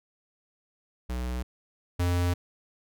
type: tone pair in turn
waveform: square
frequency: 61.74 / 88.25 Hz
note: B1 / F2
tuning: 0 / +19 cents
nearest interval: tritone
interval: 619 cents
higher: second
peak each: -30 / -24 dBFS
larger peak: second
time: 1.09-1.43 / 1.99-2.34 s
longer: second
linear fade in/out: 10 ms
effects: none